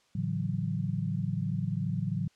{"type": "chord", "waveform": "sine", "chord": "F# minor seventh", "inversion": "first", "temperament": "equal with one note detuned", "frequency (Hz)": [110, 141.99, 164.81, 185], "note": ["A2", "C#3", "E3", "F#3"], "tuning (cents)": [0, 42, 0, 0], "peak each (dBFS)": -34, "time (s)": [0.15, 2.28], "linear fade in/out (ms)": 5, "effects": ["white hiss -67 dBFS RMS until 2.35 s", "low-pass 6000 Hz 12 dB/octave"]}